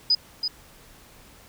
sine tone with echo, 4978 Hz, D#8, in tune, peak -16 dBFS, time 0.1-0.15 s, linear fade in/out 5 ms, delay 330 ms, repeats 1, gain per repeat -7 dB, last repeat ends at 0.48 s, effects pink hiss -51 dBFS RMS until 1.48 s

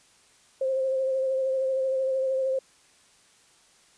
sine tone with vibrato, 528 Hz, C5, 16 cents sharp, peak -23 dBFS, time 0.61-2.59 s, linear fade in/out 5 ms, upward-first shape sine, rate 13 Hz, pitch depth 23 cents each way, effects white hiss -59 dBFS RMS until 3.97 s + resampled to 22050 Hz

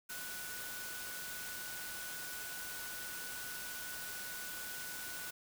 sine tone in noise, 1480 Hz, F#6, in tune, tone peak -47 dBFS, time 0.09-5.31 s, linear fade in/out 10 ms, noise white, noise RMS -45 dBFS, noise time 0.09-5.31 s, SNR -5 dB, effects none

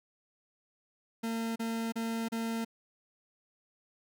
40% pulse tone bursts, 227.5 Hz, A#3, 42 cents flat, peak -31 dBFS, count 4, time 1.23-2.649 s, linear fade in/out 10 ms, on 330 ms, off 33 ms, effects none

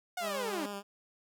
sawtooth linear sweep, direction down, 737 to 264.6 Hz, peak -30 dBFS, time 0.17-0.66 s, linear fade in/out 5 ms
10% pulse tone with vibrato, 201.9 Hz, G#3, 49 cents flat, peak -30 dBFS, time 0.2-0.83 s, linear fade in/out 50 ms, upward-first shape square, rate 6.6 Hz, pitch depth 21 cents each way
effects none

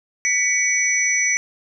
sine tone cluster, 1979 / 2255 / 5930 Hz, B6 / C#7 / F#8, +3 / +29 / +3 cents, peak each -23 / -20 / -20 dBFS, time 0.25-1.37 s, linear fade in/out 0 ms, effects none

